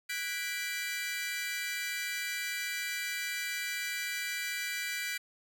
sawtooth chord, G# half-diminished seventh, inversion third, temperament equal with one note detuned, 1480 / 1640.2 / 1975.5 / 2349 Hz, F#6 / G#6 / B6 / D7, 0 / -22 / 0 / 0 cents, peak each -38 / -39 / -34 / -35 dBFS, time 0.09-5.18 s, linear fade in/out 10 ms, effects none

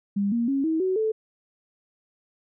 sine tone with pitch steps, 200.7 / 234.6 / 274.2 / 320.4 / 374.5 / 437.7 Hz, G3 / A#3 / C#4 / E4 / F#4 / A4, +41 / +11 / -19 / -49 / +21 / -9 cents, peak -21 dBFS, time 0.16-1.12 s, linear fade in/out 10 ms, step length 160 ms, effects none

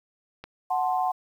click, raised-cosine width 0.3 ms, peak -23 dBFS, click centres 0.44 s
sine chord, F# diminished, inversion none, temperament equal with one note detuned, 740 / 874.9 / 1046.5 Hz, F#5 / A5 / C6, 0 / -10 / 0 cents, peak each -24 / -30 / -30 dBFS, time 0.7-1.12 s, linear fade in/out 10 ms
effects 9-bit

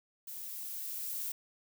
violet noise with level ramp, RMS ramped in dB -44 to -37 dBFS, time 0.27-1.32 s, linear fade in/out 5 ms, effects none

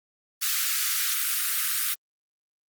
white high-pass noise, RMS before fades -26 dBFS, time 0.41-1.95 s, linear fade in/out 20 ms, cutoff 1200 Hz, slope 96 dB/octave, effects Opus 32 kbps

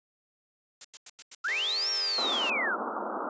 blue noise bursts, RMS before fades -39 dBFS, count 13, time 0.81-2.357 s, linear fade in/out 2 ms, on 35 ms, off 91 ms
sine linear two-way sweep, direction up then down, 1283 to 5620 to 1283 Hz, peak -27 dBFS, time 1.44-2.76 s, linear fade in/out 10 ms, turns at 1.9 s
5% pulse chord, A half-diminished seventh, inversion third, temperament equal, 392 / 440 / 523.3 / 622.3 Hz, G4 / A4 / C5 / Eb5, 0 / 0 / 0 / 0 cents, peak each -32 dBFS, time 1.48-2.5 s, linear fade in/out 2 ms
white band-pass noise, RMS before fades -34 dBFS, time 2.18-3.29 s, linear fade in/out 2 ms, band 210 to 1400 Hz, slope 96 dB/octave
effects resampled to 16000 Hz

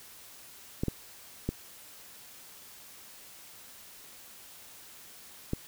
clicks, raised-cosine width 3 ms, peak -16 dBFS, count 4, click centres 0.835 / 0.883 / 1.49 / 5.534 s, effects white hiss -51 dBFS RMS until 5.67 s

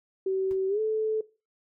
sine tone with pitch glide, 381.6 to 435.8 Hz, G4 to A4, -47 to -17 cents, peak -24 dBFS, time 0.26-1.21 s, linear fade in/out 5 ms, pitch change +230 cents, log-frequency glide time 0.68-0.8 s
brown noise with exponential decay, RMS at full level -41 dBFS, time 0.51-0.59 s, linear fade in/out 0 ms, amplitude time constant 17 ms
effects noise-tail reverb RT60 0.3 s tail -19 dB re dry

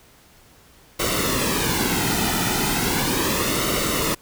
pink noise with flanger, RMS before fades -22 dBFS, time 0.99-4.15 s, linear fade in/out 10 ms, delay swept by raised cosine 1.2 to 1.84 ms, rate 0.36 Hz, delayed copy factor -0.65, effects pink hiss -52 dBFS RMS until 4.21 s

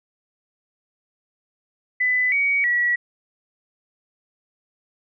sine tone with pitch steps, 2001 / 2250 / 1932 Hz, B6 / C#7 / B6, +22 / +25 / -39 cents, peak -17 dBFS, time 2-2.96 s, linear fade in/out 10 ms, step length 320 ms, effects none

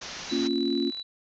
white low-pass noise, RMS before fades -39 dBFS, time 0.01-0.48 s, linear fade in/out 10 ms, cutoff 6500 Hz, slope 96 dB/octave
sine tone with tremolo, 3951 Hz, B7, in tune, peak -32 dBFS, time 0.29-1.03 s, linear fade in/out 10 ms, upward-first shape square, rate 19 Hz, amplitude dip 25%
sine chord, Bb minor, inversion none, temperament equal, 233.1 / 277.2 / 349.2 Hz, Bb3 / Db4 / F4, 0 / 0 / 0 cents, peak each -30 / -27 / -28 dBFS, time 0.31-0.91 s, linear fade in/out 20 ms
click train, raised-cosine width 0.2 ms, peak -31 dBFS, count 25, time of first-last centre 0.41-0.997 s, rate 40.9 Hz
effects none

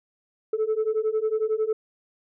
sine beating tone pair, 430 / 441 Hz, A4 / A4, -40 / +4 cents, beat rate 11 Hz, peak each -24 / -23 dBFS, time 0.53-1.73 s, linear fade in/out 5 ms, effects tanh soft clip ceiling -18 dBFS

